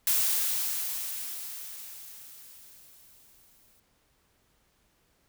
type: noise with exponential decay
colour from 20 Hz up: blue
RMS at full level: -24 dBFS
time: 0.07-3.8 s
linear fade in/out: 2 ms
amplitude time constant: 810 ms
effects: pink hiss -69 dBFS RMS until 5.28 s

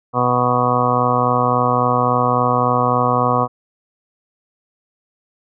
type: harmonic tone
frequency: 123.6 Hz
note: B2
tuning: 2 cents sharp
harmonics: 1 / 2 / 3 / 4 / 5 / 6 / 7 / 8 / 9 / 10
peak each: -22 / -23 / -31 / -21 / -26 / -21 / -31 / -22 / -19 / -24 dBFS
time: 0.13-3.48 s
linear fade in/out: 50 ms
effects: none

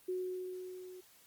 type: tone with level ramp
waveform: sine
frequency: 367.5 Hz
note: F#4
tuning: 12 cents flat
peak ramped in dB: -33 to -48 dBFS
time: 0.08-1.01 s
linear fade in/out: 10 ms
effects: white hiss -63 dBFS RMS until 1.26 s + Opus 32 kbps

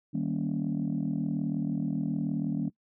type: chord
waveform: sine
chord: Eb dominant seventh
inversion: none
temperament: just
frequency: 155.56 / 194.45 / 233.3 / 280 Hz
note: Eb3 / G3 / Bb3 / Db4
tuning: 0 / -14 / +2 / +18 cents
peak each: -32 dBFS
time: 0.13-2.7 s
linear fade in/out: 20 ms
effects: noise-tail reverb RT60 0.1 s tail -23 dB re dry + tanh soft clip ceiling -21 dBFS

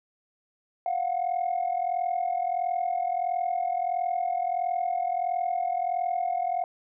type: tone pair together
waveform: sine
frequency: 698.5 / 740 Hz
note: F5 / F#5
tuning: 0 / 0 cents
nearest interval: minor second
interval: 100 cents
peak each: -26 / -27 dBFS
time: 0.86-6.64 s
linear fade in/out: 2 ms
effects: tanh soft clip ceiling -20 dBFS

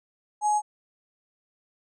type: tone with sample-and-hold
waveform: sine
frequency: 841 Hz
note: G#5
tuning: 22 cents sharp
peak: -20 dBFS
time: 0.41-0.62 s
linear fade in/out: 50 ms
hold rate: 7350 Hz
effects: resampled to 22050 Hz

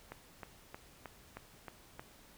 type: click train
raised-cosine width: 0.5 ms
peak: -29 dBFS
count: 7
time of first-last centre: 0.12-1.995 s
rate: 3.2 Hz
effects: pink hiss -60 dBFS RMS until 2.37 s

